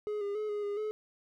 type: tone with pitch steps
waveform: triangle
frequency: 420.5 / 404.4 / 426.5 / 415.2 / 408.1 / 428.1 Hz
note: G#4 / G#4 / G#4 / G#4 / G#4 / A4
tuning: +22 / -46 / +46 / 0 / -30 / -47 cents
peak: -30 dBFS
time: 0.07-0.91 s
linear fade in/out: 0 ms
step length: 140 ms
effects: none